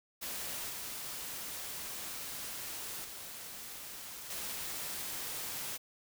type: noise with level steps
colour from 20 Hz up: white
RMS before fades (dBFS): -40 / -42 / -46 / -40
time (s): 0.21-5.78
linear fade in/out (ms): 20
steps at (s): 0.69 / 3.04 / 4.3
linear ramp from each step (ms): 5
effects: none